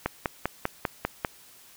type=click train; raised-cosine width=0.5 ms; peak=-10 dBFS; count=7; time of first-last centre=0.06-1.248 s; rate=5.05 Hz; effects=white hiss -53 dBFS RMS until 1.76 s